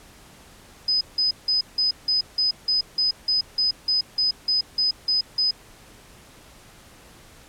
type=tone bursts; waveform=sine; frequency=5020 Hz; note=D#8; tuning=15 cents sharp; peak=-18 dBFS; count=16; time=0.88-5.51 s; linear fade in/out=5 ms; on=130 ms; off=170 ms; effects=pink hiss -49 dBFS RMS until 7.48 s + low-pass 12000 Hz 12 dB/octave